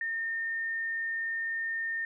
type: tone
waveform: sine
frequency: 1821 Hz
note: A#6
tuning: 41 cents flat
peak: -30 dBFS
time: 0.01-2.05 s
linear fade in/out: 2 ms
effects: none